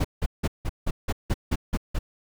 brown noise bursts, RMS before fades -23 dBFS, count 10, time 0-1.99 s, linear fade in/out 10 ms, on 46 ms, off 170 ms, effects none

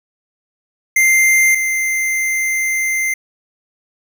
square tone pair in turn, 2093 / 2085 Hz, C7 / C7, 0 / -7 cents, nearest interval unison, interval 7 cents, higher first, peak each -10 / -16 dBFS, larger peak first, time 0.96-1.55 / 1.55-3.14 s, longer second, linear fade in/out 5 ms, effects none

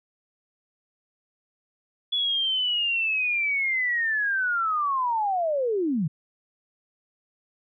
sine linear sweep, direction down, 3420 to 138.6 Hz, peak -22 dBFS, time 2.12-6.08 s, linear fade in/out 10 ms, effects none

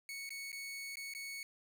sawtooth tone with dropouts, 2217 Hz, C#7, in tune, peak -39 dBFS, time 0.09-1.43 s, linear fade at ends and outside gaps 1 ms, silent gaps 0.292-0.305 / 0.518-0.528 / 0.956-0.97 / 1.137-1.149 s, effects 12-bit

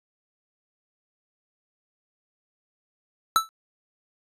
square tone with exponential decay, 1318.5 Hz, E6, in tune, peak -13 dBFS, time 3.36-3.49 s, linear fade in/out 0 ms, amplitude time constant 27 ms, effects resampled to 32000 Hz

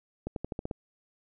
accelerating click train, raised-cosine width 2 ms, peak -20 dBFS, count 7, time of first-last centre 0.27-0.712 s, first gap 92 ms, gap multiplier 0.91, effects none

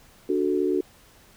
sine chord, D major, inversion none, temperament equal, 293.7 / 370 / 440 Hz, D4 / F#4 / A4, 0 / 0 / 0 cents, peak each -26 / -23 / -28 dBFS, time 0.29-0.81 s, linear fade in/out 5 ms, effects pink hiss -54 dBFS RMS until 1.36 s

